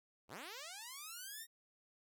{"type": "linear sweep", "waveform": "5% pulse", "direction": "up", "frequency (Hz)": [65.41, 1883], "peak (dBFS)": -36, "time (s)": [0.28, 1.47], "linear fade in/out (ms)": 50, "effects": []}